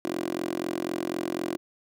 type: tone with high-pass filter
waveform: 10% pulse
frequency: 44 Hz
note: F1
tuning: 14 cents sharp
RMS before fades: -31 dBFS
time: 0.05-1.57 s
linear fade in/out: 0 ms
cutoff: 350 Hz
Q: 5.1
effects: none